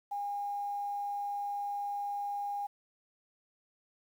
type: tone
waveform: sine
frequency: 812 Hz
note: G#5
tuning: 39 cents flat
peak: -33 dBFS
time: 0.11-2.67 s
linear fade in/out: 10 ms
effects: 10-bit